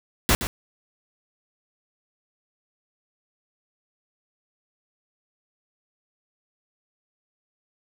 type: noise with echo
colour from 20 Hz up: pink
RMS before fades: -18 dBFS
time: 0.29-0.35 s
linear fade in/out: 0 ms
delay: 120 ms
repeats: 1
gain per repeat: -10 dB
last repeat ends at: 0.47 s
effects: none